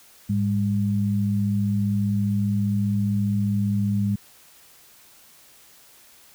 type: tone pair together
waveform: sine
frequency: 106.2 / 201.2 Hz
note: G#2 / G3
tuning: +39 / +45 cents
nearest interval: major seventh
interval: 1106 cents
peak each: -23 / -22 dBFS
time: 0.29-4.16 s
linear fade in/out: 10 ms
effects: white hiss -52 dBFS RMS until 6.34 s